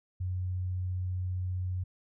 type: tone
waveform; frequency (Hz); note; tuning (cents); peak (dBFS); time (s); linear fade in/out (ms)
sine; 91.5; F#2; -19; -30; 0.2-1.84; 10
effects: none